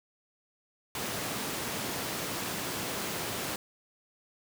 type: high-pass noise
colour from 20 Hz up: pink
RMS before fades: -35 dBFS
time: 0.95-3.56 s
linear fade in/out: 2 ms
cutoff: 150 Hz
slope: 12 dB/octave
effects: none